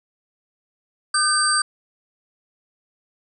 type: tone cluster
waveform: sine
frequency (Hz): 1210 / 1540 / 4687 / 8500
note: D#6 / G6 / D8 / C9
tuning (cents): -49 / -31 / -4 / +26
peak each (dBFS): -22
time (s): 1.14-1.62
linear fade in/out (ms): 5
effects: none